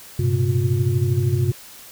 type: tone cluster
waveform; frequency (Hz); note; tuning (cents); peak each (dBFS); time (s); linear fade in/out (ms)
sine; 98.6 / 117.8 / 130.8 / 357.3; G2 / A#2 / C3 / F4; +11 / +19 / 0 / +40; -21 / -23 / -20 / -27; 0.19-1.52; 5
effects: white hiss -42 dBFS RMS until 1.91 s

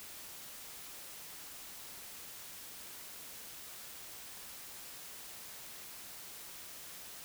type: silence
effects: white hiss -49 dBFS RMS until 7.24 s

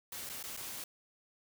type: noise with dropouts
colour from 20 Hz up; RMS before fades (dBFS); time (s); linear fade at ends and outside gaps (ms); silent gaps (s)
white; -43; 0.12-0.84; 2; 0.292-0.297 / 0.428-0.438 / 0.566-0.573
effects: none

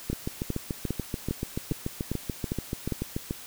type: two click trains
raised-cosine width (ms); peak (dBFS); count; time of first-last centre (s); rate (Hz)
3; -16 / -15; 23 / 8; 0.13-3.309 / 0.1-2.923; 6.92 / 2.48
effects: white hiss -44 dBFS RMS until 3.46 s

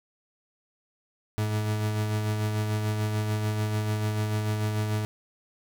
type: tone with tremolo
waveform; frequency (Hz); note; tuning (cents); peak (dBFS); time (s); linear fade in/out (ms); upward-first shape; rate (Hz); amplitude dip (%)
40% pulse; 106.7; G#2; +47; -23; 1.38-5.05; 0; sine; 6.8; 35
effects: none

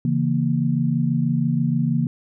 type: chord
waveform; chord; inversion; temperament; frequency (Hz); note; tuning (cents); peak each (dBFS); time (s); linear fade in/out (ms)
sine; A# diminished; first; equal; 138.59 / 164.81 / 233.1; C#3 / E3 / A#3; 0 / 0 / 0; -22; 0.05-2.07; 2
effects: none

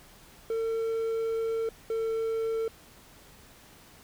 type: tone pair in turn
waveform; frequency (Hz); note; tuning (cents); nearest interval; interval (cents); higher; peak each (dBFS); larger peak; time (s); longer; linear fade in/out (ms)
triangle; 451.6 / 449.4; A4 / A4; +45 / +37; unison; 8; first; -25; neither; 0.5-1.69 / 1.9-2.68; first; 2
effects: pink hiss -54 dBFS RMS until 4.03 s

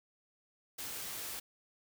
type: noise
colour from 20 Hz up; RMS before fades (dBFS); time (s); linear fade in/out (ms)
white; -42; 0.78-1.4; 10
effects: none

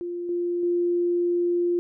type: tone with level steps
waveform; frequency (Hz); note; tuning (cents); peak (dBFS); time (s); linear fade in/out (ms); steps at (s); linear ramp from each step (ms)
sine; 349.2; F4; 0; -28 / -23 / -20; 0.01-1.79; 0; 0.29 / 0.63; 2
effects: none

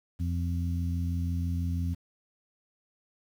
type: harmonic tone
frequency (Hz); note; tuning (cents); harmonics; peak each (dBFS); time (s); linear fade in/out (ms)
86.1; F2; -24; 1 / 2 / 3; -28 / -35 / -38; 0.19-1.95; 20
effects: 9-bit

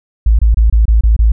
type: tone bursts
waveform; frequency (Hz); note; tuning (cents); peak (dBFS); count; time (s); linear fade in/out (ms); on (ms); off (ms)
sine; 55; A1; 0; -5; 7; 0.26-1.32; 5; 130; 25
effects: none

